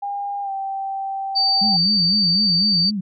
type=tone with pitch glide; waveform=sine; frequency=806 to 779.9 Hz; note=G5 to G5; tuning=+48 to -9 cents; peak=-23 dBFS; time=0.02-1.77 s; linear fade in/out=10 ms; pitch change=-57 cents; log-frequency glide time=0.42-0.51 s
type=tone; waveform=sine; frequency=4608 Hz; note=D8; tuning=34 cents flat; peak=-15 dBFS; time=1.35-2.91 s; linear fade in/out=20 ms
type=tone with vibrato; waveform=sine; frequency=189 Hz; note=F#3; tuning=37 cents sharp; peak=-21 dBFS; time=1.61-3.01 s; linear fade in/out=10 ms; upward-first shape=sine; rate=4 Hz; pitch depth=210 cents each way
effects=none